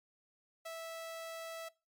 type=tone; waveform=sawtooth; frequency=656 Hz; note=E5; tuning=9 cents flat; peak=-38 dBFS; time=0.65-1.69 s; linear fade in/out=10 ms; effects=noise-tail reverb RT60 0.3 s tail -22 dB re dry + MP3 96 kbps